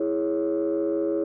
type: chord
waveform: sine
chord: C# minor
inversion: first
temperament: equal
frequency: 329.6 / 415.3 / 554.4 Hz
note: E4 / G#4 / C#5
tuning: 0 / 0 / 0 cents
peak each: -24 / -26 / -27 dBFS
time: 0-1.24 s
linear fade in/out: 5 ms
effects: tanh soft clip ceiling -17 dBFS